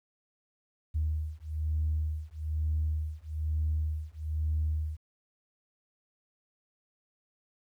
sine beating tone pair, 76.9 / 78 Hz, D#2 / D#2, -20 / +5 cents, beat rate 1.1 Hz, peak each -31 dBFS, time 0.94-4.97 s, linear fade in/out 20 ms, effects tanh soft clip ceiling -21 dBFS + 11-bit

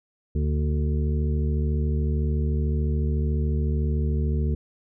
harmonic tone with a mistuned harmonic, 73.8 Hz, D2, 9 cents sharp, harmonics 1 / 2 / 3 / 5 / 6, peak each -22 / -28 / -32 / -36 / -38 dBFS, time 0.35-4.55 s, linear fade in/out 5 ms, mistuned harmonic 3, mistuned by +62 cents, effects none

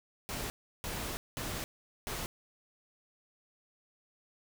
pink noise bursts at uneven times, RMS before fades -38 dBFS, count 4, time 0.29-0.5 / 0.84-1.17 / 1.37-1.64 / 2.07-2.26 s, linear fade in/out 0 ms, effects none

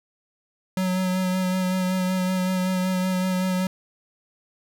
square tone with vibrato, 185 Hz, F#3, in tune, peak -22 dBFS, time 0.77-3.67 s, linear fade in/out 2 ms, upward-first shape sine, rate 5.3 Hz, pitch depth 20 cents each way, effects none

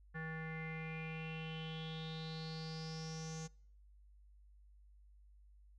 square tone with low-pass filter sweep, 160 Hz, D#3, 49 cents sharp, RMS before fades -45 dBFS, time 0.14-3.48 s, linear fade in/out 20 ms, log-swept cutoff 1700 to 6500 Hz, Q 8.1, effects noise-tail reverb RT60 0.6 s tail -25 dB re dry + added 50 Hz sine -60 dBFS peak until 5.78 s

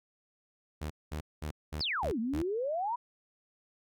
sawtooth tone bursts, 76.3 Hz, D#2, 33 cents flat, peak -31 dBFS, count 6, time 0.81-2.424 s, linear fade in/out 10 ms, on 94 ms, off 210 ms
sine exponential two-way sweep, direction down then up, 5460 to 214.2 to 998 Hz, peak -30 dBFS, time 1.8-2.96 s, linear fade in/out 10 ms, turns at 2.19 s
effects none

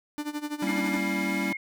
45% pulse tone with tremolo, 296.8 Hz, D4, 18 cents sharp, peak -28 dBFS, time 0.18-0.97 s, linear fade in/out 0 ms, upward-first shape sine, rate 12 Hz, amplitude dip 85%
square chord, G diminished seventh, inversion none, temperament equal, 196 / 233.1 / 277.2 / 329.6 Hz, G3 / Bb3 / Db4 / Fb4, 0 / 0 / 0 / 0 cents, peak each -31 / -37 / -33 / -34 dBFS, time 0.62-1.53 s, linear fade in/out 5 ms
sine tone with pitch glide, 2125 to 2152 Hz, C7 to C7, +26 to +48 cents, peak -31 dBFS, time 0.67-1.57 s, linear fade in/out 5 ms, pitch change +22 cents, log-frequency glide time 1.13-1.45 s
effects none

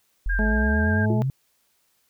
sine exponential sweep, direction up, 41.2 to 138.59 Hz, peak -21 dBFS, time 0.26-1.3 s, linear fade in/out 0 ms
sine tone with vibrato, 1601 Hz, G6, 36 cents sharp, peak -25 dBFS, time 0.29-1.06 s, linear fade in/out 10 ms, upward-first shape sine, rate 8.9 Hz, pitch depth 23 cents each way
harmonic tone, 214.6 Hz, A3, 43 cents flat, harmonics 1 / 2 / 3 / 4, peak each -23 / -31 / -32 / -35 dBFS, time 0.39-1.22 s, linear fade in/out 0 ms
sine tone with exponential decay, 349.2 Hz, F4, in tune, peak -22 dBFS, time 1.1-1.28 s, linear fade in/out 1 ms, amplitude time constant 37 ms
effects white hiss -67 dBFS RMS until 2.09 s

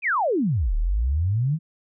sine exponential two-way sweep, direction down then up, 2612 to 35.63 to 167.6 Hz, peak -19 dBFS, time 0.02-1.59 s, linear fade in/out 50 ms, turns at 0.75 s, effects none

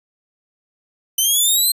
5% pulse exponential sweep, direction up, 3021 to 4186 Hz, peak -6 dBFS, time 1.18-1.72 s, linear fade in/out 5 ms, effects resampled to 32000 Hz

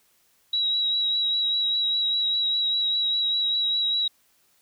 sine tone with vibrato, 3871 Hz, B7, 35 cents flat, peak -21 dBFS, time 0.53-4.08 s, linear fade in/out 5 ms, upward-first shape sine, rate 5 Hz, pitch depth 20 cents each way, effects white hiss -64 dBFS RMS until 4.61 s

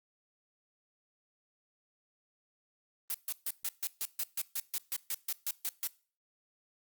blue noise bursts, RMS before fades -34 dBFS, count 16, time 3.1-5.872 s, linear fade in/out 0 ms, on 42 ms, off 140 ms, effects noise-tail reverb RT60 0.4 s tail -21 dB re dry + Opus 32 kbps

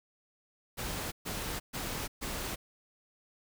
pink noise bursts, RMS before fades -37 dBFS, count 4, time 0.77-2.56 s, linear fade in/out 20 ms, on 350 ms, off 130 ms, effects none

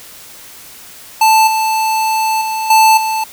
square tone with level steps, 880 Hz, A5, in tune, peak -7 / -13 / -17 / -6 / -15 dBFS, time 1.21-3.24 s, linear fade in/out 5 ms, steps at 1.47 / 2.41 / 2.7 / 2.97 s, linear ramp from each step 5 ms, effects white hiss -36 dBFS RMS until 3.32 s

